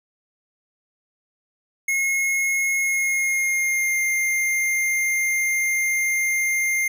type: tone with pitch glide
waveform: square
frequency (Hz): 2165 to 2109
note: C#7 to C7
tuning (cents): -41 to +13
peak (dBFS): -20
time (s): 1.88-6.88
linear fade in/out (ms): 5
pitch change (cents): -46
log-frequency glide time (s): 2.8-4.01
effects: none